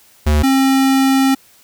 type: tone pair in turn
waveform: square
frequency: 75.2 / 268 Hz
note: D2 / C4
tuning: +42 / +42 cents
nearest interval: octave + minor seventh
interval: 2200 cents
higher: second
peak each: -11 dBFS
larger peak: neither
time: 0.26-0.43 / 0.43-1.35 s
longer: second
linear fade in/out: 10 ms
effects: white hiss -49 dBFS RMS until 1.63 s